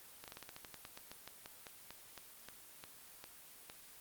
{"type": "slowing click train", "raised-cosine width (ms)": 0.2, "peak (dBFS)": -30, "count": 21, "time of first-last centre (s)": [0.24, 3.699], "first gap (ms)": 38, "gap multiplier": 1.14, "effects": ["white hiss -57 dBFS RMS until 4 s", "Opus 24 kbps"]}